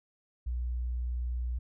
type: tone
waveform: sine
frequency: 60.8 Hz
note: B1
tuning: 26 cents flat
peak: -30 dBFS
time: 0.46-1.59 s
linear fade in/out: 10 ms
effects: none